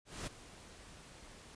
pink noise with ADSR envelope, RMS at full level -41 dBFS, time 0.05-1.55 s, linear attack 220 ms, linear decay 13 ms, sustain -14 dB, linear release 5 ms, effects resampled to 22050 Hz

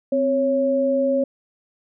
sine tone pair together, 260.6 / 552.2 Hz, C4 / C#5, -7 / -7 cents, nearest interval octave + minor second, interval 1300 cents, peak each -22 / -18 dBFS, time 0.12-1.24 s, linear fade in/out 5 ms, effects none

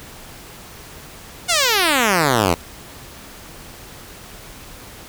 5% pulse exponential sweep, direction down, 740 to 79.6 Hz, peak -3 dBFS, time 1.48-2.55 s, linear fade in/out 20 ms, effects pink hiss -39 dBFS RMS until 5.08 s

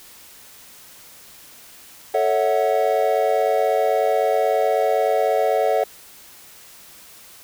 triangle chord, F# minor seventh, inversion first, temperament equal with one note detuned, 440 / 554.4 / 650.6 / 740 Hz, A4 / C#5 / E5 / F#5, 0 / 0 / -23 / 0 cents, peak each -20 dBFS, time 2.14-5.84 s, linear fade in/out 5 ms, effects white hiss -45 dBFS RMS until 7.43 s

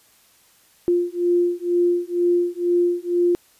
sine beating tone pair, 349.2 / 351.3 Hz, F4 / F4, 0 / +10 cents, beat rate 2.1 Hz, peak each -20 dBFS, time 0.88-3.35 s, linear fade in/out 0 ms, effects white hiss -56 dBFS RMS until 3.59 s + resampled to 32000 Hz

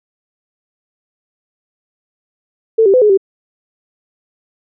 sine tone with pitch steps, 446.9 / 390.6 / 506 / 421.4 / 387.7 Hz, A4 / G4 / B4 / G#4 / G4, +27 / -6 / +42 / +25 / -19 cents, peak -6 dBFS, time 2.78-3.175 s, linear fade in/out 10 ms, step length 79 ms, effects none

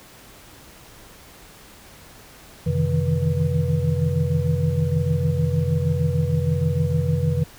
sine tone cluster, 90.4 / 132.4 / 153.6 / 160.1 / 486.8 Hz, F#2 / C3 / D#3 / D#3 / B4, -40 / +21 / -22 / +50 / -25 cents, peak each -24 / -24 / -23 / -25 / -29 dBFS, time 2.66-7.44 s, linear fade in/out 10 ms, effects pink hiss -46 dBFS RMS until 7.58 s

